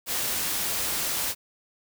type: noise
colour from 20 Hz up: white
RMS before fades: -28 dBFS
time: 0.06-1.35 s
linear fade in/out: 50 ms
effects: none